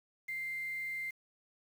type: tone with quantisation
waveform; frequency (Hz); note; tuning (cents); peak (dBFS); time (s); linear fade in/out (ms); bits
sine; 2093; C7; 0; -36; 0.28-1.11; 10; 9
effects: none